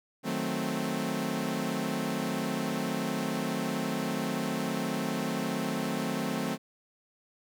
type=chord; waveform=sawtooth; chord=D# diminished seventh; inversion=none; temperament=equal; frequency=155.56 / 185 / 220 / 261.6 Hz; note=D#3 / F#3 / A3 / C4; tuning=0 / 0 / 0 / 0 cents; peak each=-34 / -32 / -30 / -30 dBFS; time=0.23-6.58 s; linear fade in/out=50 ms; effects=none